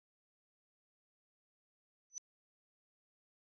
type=tone with exponential growth; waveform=sine; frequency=5990 Hz; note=F#8; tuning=20 cents sharp; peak=-36 dBFS; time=2.1-2.18 s; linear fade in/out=0 ms; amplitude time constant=16 ms; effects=resampled to 16000 Hz

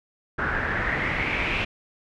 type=noise with low-pass filter sweep; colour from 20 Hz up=pink; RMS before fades=-26 dBFS; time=0.38-1.65 s; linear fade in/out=10 ms; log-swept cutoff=1500 to 2600 Hz; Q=5.3; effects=none

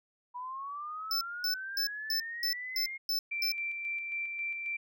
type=linear sweep; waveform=sine; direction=up; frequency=971 to 2150 Hz; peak=-37 dBFS; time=0.34-2.98 s; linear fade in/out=20 ms
type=tone bursts; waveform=square; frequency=5274 Hz; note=E8; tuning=in tune; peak=-29 dBFS; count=8; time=1.11-3.52 s; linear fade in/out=2 ms; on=100 ms; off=230 ms
type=tone with tremolo; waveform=sine; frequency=2349 Hz; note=D7; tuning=in tune; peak=-32 dBFS; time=3.31-4.77 s; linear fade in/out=10 ms; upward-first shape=square; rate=3.7 Hz; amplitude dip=35%
effects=none

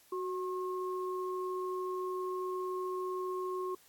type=tone pair together; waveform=sine; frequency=370 / 1078.4 Hz; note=F#4 / C#6; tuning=0 / -48 cents; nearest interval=octave + perfect fifth; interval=1852 cents; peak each=-35 / -39 dBFS; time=0.12-3.75 s; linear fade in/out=5 ms; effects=white hiss -63 dBFS RMS until 3.88 s + AAC 64 kbps

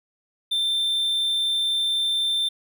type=tone; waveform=triangle; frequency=3568 Hz; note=A7; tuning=23 cents sharp; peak=-19 dBFS; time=0.51-2.49 s; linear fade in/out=10 ms; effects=none

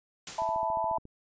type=noise with exponential decay; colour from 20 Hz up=white; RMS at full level=-36 dBFS; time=0.27-0.72 s; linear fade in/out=1 ms; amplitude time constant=96 ms
type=chord; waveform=sine; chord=E suspended fourth; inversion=none; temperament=equal; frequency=659.3 / 880 / 987.8 Hz; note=E5 / A5 / B5; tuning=0 / 0 / 0 cents; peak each=-32 / -30 / -33 dBFS; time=0.38-0.98 s; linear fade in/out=5 ms
type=click train; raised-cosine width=3 ms; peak=-34 dBFS; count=10; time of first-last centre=0.42-1.054 s; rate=14.2 Hz
effects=resampled to 16000 Hz

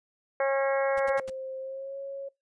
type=harmonic tone; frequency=272.5 Hz; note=C#4; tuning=29 cents flat; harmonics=2 / 3 / 4 / 5 / 6 / 7 / 8; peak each=-24 / -33 / -36 / -38 / -36 / -39 / -39 dBFS; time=0.4-1.2 s; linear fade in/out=2 ms
type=noise bursts; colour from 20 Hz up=pink; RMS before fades=-44 dBFS; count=4; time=0.97-1.3 s; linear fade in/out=5 ms; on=27 ms; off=74 ms
type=tone with pitch glide; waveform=sine; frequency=527 to 550 Hz; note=C5 to C#5; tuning=+12 to -14 cents; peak=-34 dBFS; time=1.04-2.29 s; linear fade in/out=10 ms; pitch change=+74 cents; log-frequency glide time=1.59-1.97 s
effects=noise-tail reverb RT60 0.2 s tail -24 dB re dry + resampled to 22050 Hz

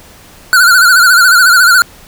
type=tone with vibrato; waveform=square; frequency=1447 Hz; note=F#6; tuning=39 cents flat; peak=-4 dBFS; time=0.53-1.82 s; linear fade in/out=0 ms; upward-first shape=sine; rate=14 Hz; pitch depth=92 cents each way; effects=pink hiss -38 dBFS RMS until 2.07 s

